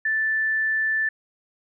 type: tone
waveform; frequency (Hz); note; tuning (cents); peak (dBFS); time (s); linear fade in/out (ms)
sine; 1760; A6; 0; -20; 0.05-1.09; 5
effects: none